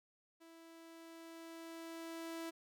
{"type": "tone with level ramp", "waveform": "sawtooth", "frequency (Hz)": 329.6, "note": "E4", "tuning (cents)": 0, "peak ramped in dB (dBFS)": [-54, -38], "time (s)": [0.4, 2.51], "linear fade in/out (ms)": 20, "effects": []}